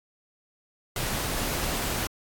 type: noise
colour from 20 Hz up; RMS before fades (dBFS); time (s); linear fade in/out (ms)
pink; -29; 0.96-2.07; 2
effects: AAC 64 kbps